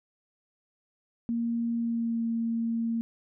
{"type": "tone with pitch glide", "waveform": "sine", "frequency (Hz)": [233.1, 229.6], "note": ["A#3", "A#3"], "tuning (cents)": [0, -26], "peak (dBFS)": -26, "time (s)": [1.29, 3.01], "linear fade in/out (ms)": 0, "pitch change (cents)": -26, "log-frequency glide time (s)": [1.76, 2.24], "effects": []}